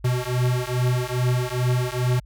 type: beating tone pair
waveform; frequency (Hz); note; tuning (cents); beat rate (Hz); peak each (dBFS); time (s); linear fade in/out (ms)
square; 123.5 / 125.9; B2 / B2; 0 / +34; 2.4; -24 / -24; 0.04-2.2; 10
effects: added 50 Hz sine -43 dBFS peak until 2.25 s